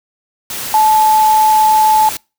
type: tone in noise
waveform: sine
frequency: 866 Hz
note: A5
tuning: 28 cents flat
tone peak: -7 dBFS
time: 0.74-2.09 s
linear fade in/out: 2 ms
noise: white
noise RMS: -23 dBFS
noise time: 0.5-2.17 s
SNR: +13 dB
effects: noise-tail reverb RT60 0.3 s tail -26 dB re dry